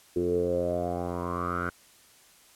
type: tone with low-pass filter sweep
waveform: 10% pulse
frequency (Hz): 87.7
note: F2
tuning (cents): +8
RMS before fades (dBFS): -29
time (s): 0.16-1.7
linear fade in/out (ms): 5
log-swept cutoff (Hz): 370 to 1500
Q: 7.8
effects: white hiss -57 dBFS RMS until 2.55 s + low-pass 12000 Hz 12 dB/octave